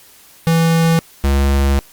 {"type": "tone pair in turn", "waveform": "square", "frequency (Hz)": [164.81, 69.17], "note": ["E3", "C#2"], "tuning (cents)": [0, -3], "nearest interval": "octave + minor third", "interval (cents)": 1503, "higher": "first", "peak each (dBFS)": [-11, -12], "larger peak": "first", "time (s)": [[0.47, 0.99], [1.24, 1.79]], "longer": "second", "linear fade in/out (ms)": 0, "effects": ["white hiss -45 dBFS RMS until 1.92 s", "Opus 48 kbps"]}